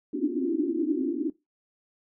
pink band-pass noise, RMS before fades -27 dBFS, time 0.13-1.3 s, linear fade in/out 5 ms, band 260 to 360 Hz, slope 96 dB/octave, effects noise-tail reverb RT60 0.2 s tail -19 dB re dry

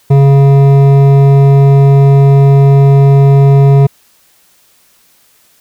sine tone with hard clipping, 138.59 Hz, C#3, in tune, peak -4 dBFS, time 0.1-3.87 s, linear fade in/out 10 ms, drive 11 dB, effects white hiss -49 dBFS RMS until 5.6 s

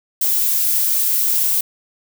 violet noise, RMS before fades -17 dBFS, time 0.21-1.61 s, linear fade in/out 5 ms, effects none

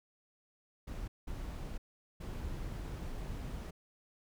brown noise bursts at uneven times, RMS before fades -41 dBFS, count 3, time 0.87-1.08 / 1.27-1.78 / 2.2-3.71 s, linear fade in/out 10 ms, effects none

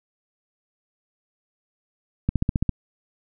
click train, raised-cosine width 5 ms, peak -8 dBFS, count 7, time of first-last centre 2.29-2.693 s, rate 14.9 Hz, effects none

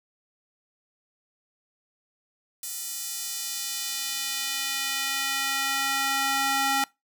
square tone with high-pass filter sweep, 272.7 Hz, C#4, 28 cents flat, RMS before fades -28 dBFS, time 2.63-6.84 s, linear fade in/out 2 ms, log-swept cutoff 7800 to 850 Hz, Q 0.85, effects noise-tail reverb RT60 0.2 s tail -23 dB re dry

